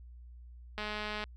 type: click train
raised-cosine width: 0.3 ms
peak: -22 dBFS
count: 98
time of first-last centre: 0.78-1.24 s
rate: 211 Hz
effects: added 60 Hz sine -48 dBFS peak until 1.36 s